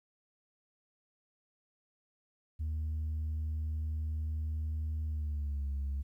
sine tone with pitch glide, 77.78 to 69.29 Hz, D#2 to C#2, 0 to 0 cents, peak -30 dBFS, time 2.59-6.03 s, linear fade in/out 20 ms, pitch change -200 cents, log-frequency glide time 5.06-5.68 s, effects tanh soft clip ceiling -31 dBFS + 12-bit

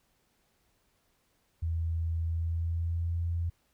sine tone with pitch glide, 82.41 to 84.82 Hz, E2 to E2, 0 to +50 cents, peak -28 dBFS, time 1.62-3.5 s, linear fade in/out 10 ms, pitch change +50 cents, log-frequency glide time 2.26-3.18 s, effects pink hiss -72 dBFS RMS until 3.73 s

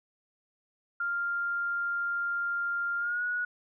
sine tone with pitch glide, 1396.9 to 1458.7 Hz, F6 to F#6, 0 to -25 cents, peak -28 dBFS, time 1-3.45 s, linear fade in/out 5 ms, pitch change +75 cents, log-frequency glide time 2.98-3.23 s, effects none

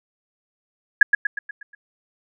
sine tone with echo, 1676 Hz, G#6, 15 cents sharp, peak -5 dBFS, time 1.01-1.03 s, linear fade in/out 5 ms, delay 120 ms, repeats 6, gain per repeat -6 dB, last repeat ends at 1.75 s, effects none

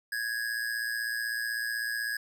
square tone with amplitude modulation, 1664 Hz, G#6, 3 cents sharp, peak -28 dBFS, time 0.12-2.17 s, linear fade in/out 5 ms, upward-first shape sine, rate 116 Hz, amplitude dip 65%, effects none

